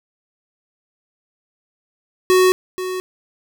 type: tone with echo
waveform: square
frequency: 370 Hz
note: F#4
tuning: in tune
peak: -11 dBFS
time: 2.3-2.52 s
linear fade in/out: 0 ms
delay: 480 ms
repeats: 1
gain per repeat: -12 dB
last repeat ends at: 3 s
effects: none